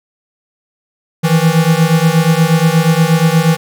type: beating tone pair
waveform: square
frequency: 158.7 / 167.1 Hz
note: D#3 / E3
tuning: +35 / +24 cents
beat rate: 8.4 Hz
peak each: -12 dBFS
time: 1.23-3.57 s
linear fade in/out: 20 ms
effects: none